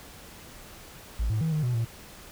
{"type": "tone with pitch steps", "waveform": "triangle", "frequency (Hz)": [55.6, 108.5, 161, 153.7, 123.1, 115.4], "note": ["A1", "A2", "E3", "D#3", "B2", "A#2"], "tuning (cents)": [19, -24, -41, -21, -5, -17], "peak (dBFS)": -21, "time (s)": [1.19, 1.85], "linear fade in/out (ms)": 10, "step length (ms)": 110, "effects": ["tanh soft clip ceiling -19 dBFS", "pink hiss -47 dBFS RMS until 2.31 s"]}